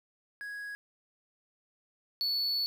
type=tone pair in turn; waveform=triangle; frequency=1661.2 / 4435 Hz; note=G#6 / C#8; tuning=0 / 0 cents; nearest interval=octave + perfect fourth; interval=1700 cents; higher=second; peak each=-36 / -27 dBFS; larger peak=second; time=0.41-0.75 / 2.21-2.66 s; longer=second; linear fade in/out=0 ms; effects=10-bit